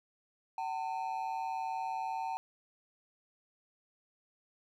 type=ring-modulated tone; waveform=triangle; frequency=830.6 Hz; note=G#5; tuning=in tune; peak=-29 dBFS; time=0.58-2.37 s; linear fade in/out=0 ms; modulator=70 Hz; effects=none